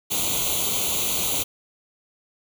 white noise with comb filter, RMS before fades -24 dBFS, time 0.1-1.44 s, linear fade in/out 20 ms, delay 0.29 ms, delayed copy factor +0.9, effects none

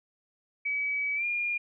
sine tone with pitch glide, 2281 to 2415 Hz, C#7 to D7, +49 to +48 cents, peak -27 dBFS, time 0.65-1.58 s, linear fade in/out 10 ms, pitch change +99 cents, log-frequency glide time 1.15-1.25 s, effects none

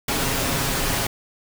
pink noise with comb filter, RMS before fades -23 dBFS, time 0.08-1.07 s, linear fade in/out 5 ms, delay 7.3 ms, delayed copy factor +0.5, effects none

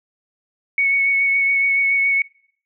sine tone with vibrato, 2217 Hz, C#7, in tune, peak -14 dBFS, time 0.78-2.22 s, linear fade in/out 2 ms, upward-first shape sine, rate 7.1 Hz, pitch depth 15 cents each way, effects noise-tail reverb RT60 0.6 s tail -25 dB re dry

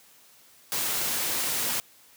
white noise, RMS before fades -28 dBFS, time 0.72-1.8 s, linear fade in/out 0 ms, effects white hiss -56 dBFS RMS until 2.16 s + high-pass 100 Hz 12 dB/octave

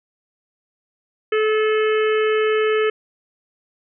harmonic tone, 432.6 Hz, A4, 29 cents flat, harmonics 1 / 3 / 4 / 5 / 6 / 7, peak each -16 / -26 / -28 / -30 / -32 / -33 dBFS, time 1.32-2.9 s, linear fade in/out 5 ms, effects none

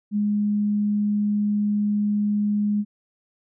sine tone, 207.4 Hz, G#3, 2 cents flat, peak -19 dBFS, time 0.11-2.85 s, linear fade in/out 50 ms, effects none

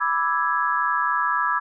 sine chord, E dominant seventh, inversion second, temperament equal, 987.8 / 1174.7 / 1318.5 / 1661.2 Hz, B5 / D6 / E6 / G#6, 0 / 0 / 0 / 0 cents, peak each -25 dBFS, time 0-1.6 s, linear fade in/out 20 ms, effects none

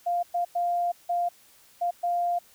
sine tone bursts at uneven times, 699 Hz, F5, 1 cent sharp, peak -23 dBFS, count 6, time 0.06-0.23 / 0.34-0.45 / 0.55-0.92 / 1.09-1.29 / 1.81-1.91 / 2.03-2.39 s, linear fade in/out 10 ms, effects white hiss -57 dBFS RMS until 2.54 s

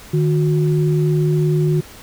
sine tone pair together, 152.8 / 363.4 Hz, D#3 / F#4, -31 / -31 cents, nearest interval octave + minor third, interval 1500 cents, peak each -14 / -20 dBFS, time 0.13-1.81 s, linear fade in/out 10 ms, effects pink hiss -40 dBFS RMS until 2.02 s

